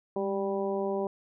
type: harmonic tone with a mistuned harmonic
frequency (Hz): 196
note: G3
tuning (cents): 0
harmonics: 1 / 2 / 3 / 4 / 5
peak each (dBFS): -35 / -30 / -34 / -38 / -40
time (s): 0.16-1.07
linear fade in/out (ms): 2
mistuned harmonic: 1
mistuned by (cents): +40
effects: none